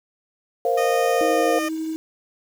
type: chord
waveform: sine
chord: Bb suspended second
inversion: none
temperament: just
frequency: 466.2 / 524.4 / 699.2 Hz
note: Bb4 / C5 / F5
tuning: 0 / +4 / +2 cents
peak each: -22 dBFS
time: 0.65-1.59 s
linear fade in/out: 2 ms
type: tone with pitch glide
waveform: 15% pulse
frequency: 616 to 608.9 Hz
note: D#5 to D#5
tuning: -17 to -38 cents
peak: -18 dBFS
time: 0.77-1.69 s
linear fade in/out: 10 ms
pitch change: -21 cents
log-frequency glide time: 1.11-1.51 s
type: tone with tremolo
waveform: sine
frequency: 318.5 Hz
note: D#4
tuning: 41 cents sharp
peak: -23 dBFS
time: 1.21-1.96 s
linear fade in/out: 0 ms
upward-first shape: triangle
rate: 12 Hz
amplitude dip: 25%
effects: 7-bit